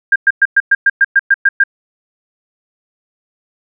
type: tone bursts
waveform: sine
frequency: 1603 Hz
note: G6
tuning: 38 cents sharp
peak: -5 dBFS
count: 11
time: 0.12-1.638 s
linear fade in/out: 5 ms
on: 38 ms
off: 110 ms
effects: none